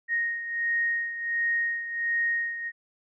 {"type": "beating tone pair", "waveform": "sine", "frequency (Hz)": [1864.7, 1866.1], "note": ["A#6", "A#6"], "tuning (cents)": [0, 1], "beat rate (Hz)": 1.4, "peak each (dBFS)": [-26, -32], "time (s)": [0.08, 2.72], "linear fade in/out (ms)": 50, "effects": []}